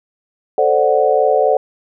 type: chord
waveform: sine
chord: D dominant seventh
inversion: second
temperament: equal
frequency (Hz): 440 / 523.3 / 587.3 / 740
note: A4 / C5 / D5 / F#5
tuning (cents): 0 / 0 / 0 / 0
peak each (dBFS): -16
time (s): 0.58-1.57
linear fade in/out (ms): 2
effects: none